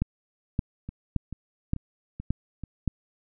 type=two click trains; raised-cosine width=5 ms; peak=-12 / -23 dBFS; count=6 / 5; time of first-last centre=0.02-2.877 / 0.89-2.637 s; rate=1.75 / 2.29 Hz; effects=none